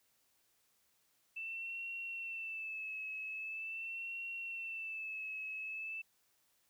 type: tone with vibrato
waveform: sine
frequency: 2653 Hz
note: E7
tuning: 10 cents sharp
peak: -40 dBFS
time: 1.36-6.02 s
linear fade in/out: 10 ms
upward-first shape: sine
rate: 0.43 Hz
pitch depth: 51 cents each way
effects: white hiss -75 dBFS RMS until 6.69 s